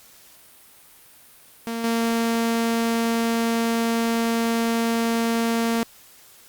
sawtooth tone with level steps, 230 Hz, A#3, 23 cents flat, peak -22 / -16 dBFS, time 1.67-5.83 s, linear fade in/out 0 ms, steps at 1.84 s, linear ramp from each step 2 ms, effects white hiss -50 dBFS RMS until 6.48 s + Opus 48 kbps

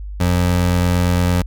25% pulse tone, 88.8 Hz, F2, 29 cents sharp, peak -10 dBFS, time 0.2-1.42 s, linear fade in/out 5 ms, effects added 50 Hz sine -26 dBFS peak until 1.46 s

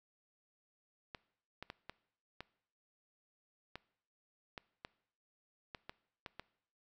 clicks, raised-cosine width 0.3 ms, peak -28 dBFS, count 12, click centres 1.148 / 1.626 / 1.701 / 1.896 / 2.406 / 3.756 / 4.578 / 4.849 / 5.748 / 5.895 / 6.262 / 6.396 s, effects noise-tail reverb RT60 0.7 s tail -21 dB re dry

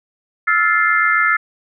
sine chord, F major seventh, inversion third, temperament just, 1309.6 / 1396.9 / 1746.1 / 2095 Hz, E6 / F6 / A6 / C7, -12 / 0 / -14 / +2 cents, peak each -18 / -18 / -17 / -18 dBFS, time 0.47-1.37 s, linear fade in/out 10 ms, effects none

